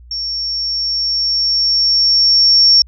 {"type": "tone with level ramp", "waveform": "sine", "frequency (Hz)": 5480, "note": "F8", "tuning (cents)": -34, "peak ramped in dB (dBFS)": [-19, -5], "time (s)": [0.11, 2.82], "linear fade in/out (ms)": 2, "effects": ["added 60 Hz sine -37 dBFS peak until 2.87 s"]}